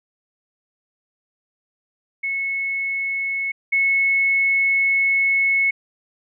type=tone pair in turn; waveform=sine; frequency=2195 / 2195 Hz; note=C#7 / C#7; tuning=-18 / -18 cents; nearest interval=unison; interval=0 cents; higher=neither; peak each=-21 / -15 dBFS; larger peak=second; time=2.23-3.52 / 3.72-5.71 s; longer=second; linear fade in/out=10 ms; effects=none